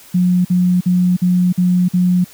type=tone bursts; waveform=sine; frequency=180 Hz; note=F#3; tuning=47 cents flat; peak=-10 dBFS; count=6; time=0.14-2.245 s; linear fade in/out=10 ms; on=310 ms; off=49 ms; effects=white hiss -42 dBFS RMS until 2.33 s